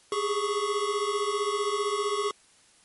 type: tone cluster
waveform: square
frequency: 403.6 / 419 / 1113 Hz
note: G#4 / G#4 / C#6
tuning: -49 / +15 / +7 cents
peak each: -31 dBFS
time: 0.12-2.31 s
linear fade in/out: 2 ms
effects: white hiss -59 dBFS RMS until 2.84 s + MP3 48 kbps